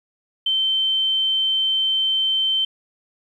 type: tone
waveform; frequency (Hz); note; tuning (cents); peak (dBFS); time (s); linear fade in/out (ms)
sine; 3100; G7; -20; -17; 0.46-2.65; 5
effects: 9-bit